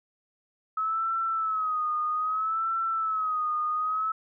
sine tone with vibrato, 1283 Hz, E6, 47 cents flat, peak -25 dBFS, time 0.77-4.12 s, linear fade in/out 5 ms, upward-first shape sine, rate 0.62 Hz, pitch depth 77 cents each way, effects none

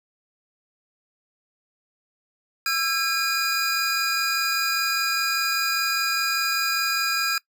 square tone cluster, 1336 / 1618 / 2447 / 4899 Hz, E6 / G#6 / D#7 / D#8, +23 / -46 / -29 / -28 cents, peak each -28 dBFS, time 2.66-7.38 s, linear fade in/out 2 ms, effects noise-tail reverb RT60 0.1 s tail -22 dB re dry

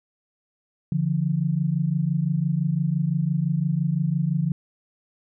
sine tone pair together, 145.2 / 171.08 Hz, D3 / F3, -19 / -35 cents, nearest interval minor third, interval 284 cents, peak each -23 / -23 dBFS, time 0.92-4.52 s, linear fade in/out 2 ms, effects none

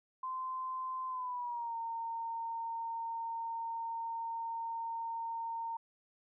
sine tone with pitch glide, 1035 to 916.8 Hz, C6 to A#5, -19 to -29 cents, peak -36 dBFS, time 0.23-5.77 s, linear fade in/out 5 ms, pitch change -210 cents, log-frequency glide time 1.08-1.76 s, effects none

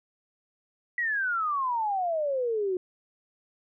sine exponential sweep, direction down, 1964 to 358.1 Hz, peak -25 dBFS, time 0.98-2.77 s, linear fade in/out 2 ms, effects none

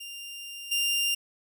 sawtooth tone with level steps, 2794 Hz, F7, in tune, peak -35 / -21 dBFS, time 0-1.15 s, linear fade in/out 10 ms, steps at 0.71 s, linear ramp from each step 10 ms, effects none

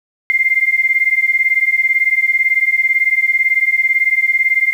sine beating tone pair, 2093 / 2111 Hz, C7 / C7, 0 / +15 cents, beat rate 18 Hz, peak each -14 dBFS, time 0.3-4.73 s, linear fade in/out 0 ms, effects 7-bit

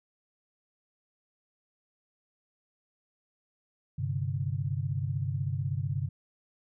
sine chord, G suspended fourth, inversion none, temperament equal, 98 / 130.81 / 146.83 Hz, G2 / C3 / D3, 0 / 0 / 0 cents, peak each -33 / -32 / -34 dBFS, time 3.98-6.09 s, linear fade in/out 10 ms, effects none

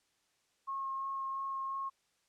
sine tone with vibrato, 1081 Hz, C#6, 44 cents flat, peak -35 dBFS, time 0.67-1.9 s, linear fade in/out 20 ms, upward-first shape sine, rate 2.9 Hz, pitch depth 10 cents each way, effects white hiss -75 dBFS RMS until 2.28 s + low-pass 8000 Hz 12 dB/octave

